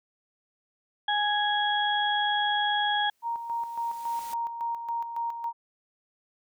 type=harmonic tone; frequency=830.6 Hz; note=G#5; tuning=in tune; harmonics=1 / 2 / 4; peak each=-26 / -29 / -29 dBFS; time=1.08-3.1 s; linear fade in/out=5 ms
type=noise with exponential growth; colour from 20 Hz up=white; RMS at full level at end=-43 dBFS; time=2.77-4.34 s; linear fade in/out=5 ms; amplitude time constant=340 ms
type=tone with tremolo; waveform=sine; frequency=932.3 Hz; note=A#5; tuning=in tune; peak=-27 dBFS; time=3.22-5.53 s; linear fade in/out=50 ms; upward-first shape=square; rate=3.6 Hz; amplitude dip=55%
effects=none